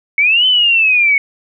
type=linear two-way sweep; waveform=sine; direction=up then down; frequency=2200 to 3068 to 2200 Hz; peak=-8 dBFS; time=0.18-1.18 s; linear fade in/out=2 ms; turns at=0.46 s; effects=none